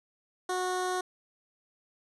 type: tone with notch filter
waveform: 15% pulse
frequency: 366.5 Hz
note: F#4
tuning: 16 cents flat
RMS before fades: -31 dBFS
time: 0.49-1.01 s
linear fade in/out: 5 ms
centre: 2600 Hz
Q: 1.4
effects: resampled to 24000 Hz